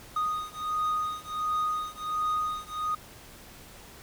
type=beating tone pair; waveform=triangle; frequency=1240 / 1241.4 Hz; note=D#6 / D#6; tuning=-6 / -4 cents; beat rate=1.4 Hz; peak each=-29 dBFS; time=0.16-2.95 s; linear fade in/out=5 ms; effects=pink hiss -49 dBFS RMS until 4.02 s